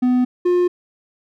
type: tone pair in turn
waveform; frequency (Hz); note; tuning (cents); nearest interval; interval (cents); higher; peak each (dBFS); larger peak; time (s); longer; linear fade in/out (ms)
triangle; 250 / 355.9; B3 / F4; +21 / +33; tritone; 612; second; -11; neither; 0.02-0.25 / 0.45-0.68; neither; 10
effects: none